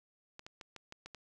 clicks, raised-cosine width 0.2 ms, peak -30 dBFS, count 7, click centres 0.394 / 0.465 / 0.612 / 0.763 / 0.924 / 1.06 / 1.147 s, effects none

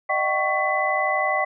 sine tone cluster, 610 / 670 / 762 / 1114 / 2004 Hz, D#5 / E5 / G5 / C#6 / B6, -34 / +28 / -49 / +8 / +25 cents, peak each -26 / -33 / -25 / -26 / -24 dBFS, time 0.09-1.45 s, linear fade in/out 10 ms, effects none

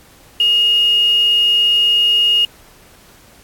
sine tone with quantisation, 2859 Hz, F7, 40 cents sharp, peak -10 dBFS, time 0.4-2.45 s, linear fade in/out 2 ms, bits 5, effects pink hiss -46 dBFS RMS until 3.43 s + AAC 64 kbps

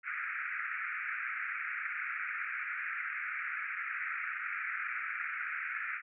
pink band-pass noise, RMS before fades -38 dBFS, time 0.03-6.02 s, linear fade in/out 50 ms, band 1300 to 2400 Hz, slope 96 dB/octave, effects none

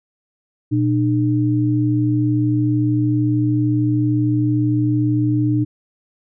sine tone pair together, 120 / 302.2 Hz, B2 / D4, -49 / +50 cents, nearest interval octave + major third, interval 1599 cents, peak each -17 dBFS, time 0.71-5.65 s, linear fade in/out 20 ms, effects none

